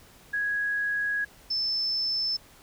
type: tone pair in turn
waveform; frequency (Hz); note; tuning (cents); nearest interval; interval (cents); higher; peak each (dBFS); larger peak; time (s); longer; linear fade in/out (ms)
sine; 1661.2 / 5274; G#6 / E8; 0 / 0; octave + minor sixth; 2000; second; -25; neither; 0.33-1.25 / 1.5-2.37; first; 10
effects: pink hiss -54 dBFS RMS until 2.62 s